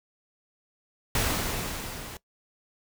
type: noise with level ramp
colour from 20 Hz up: pink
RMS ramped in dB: -25 to -41 dBFS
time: 1.15-2.17 s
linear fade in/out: 2 ms
effects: noise-tail reverb RT60 0.1 s tail -20 dB re dry